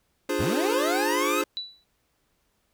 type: chord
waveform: square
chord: D half-diminished seventh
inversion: none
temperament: equal with one note detuned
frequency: 296.4 / 349.2 / 415.3 / 523.3 Hz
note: D4 / F4 / Ab4 / C5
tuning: +16 / 0 / 0 / 0 cents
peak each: -31 dBFS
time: 0.29-1.44 s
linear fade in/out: 5 ms
type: linear sweep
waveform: 25% pulse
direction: up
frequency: 63 to 1318.5 Hz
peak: -22 dBFS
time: 0.39-1.42 s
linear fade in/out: 10 ms
type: tone with exponential decay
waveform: sine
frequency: 3951 Hz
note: B7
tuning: in tune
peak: -26 dBFS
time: 1.57-1.84 s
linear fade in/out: 0 ms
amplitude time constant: 58 ms
effects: pink hiss -71 dBFS RMS until 2.73 s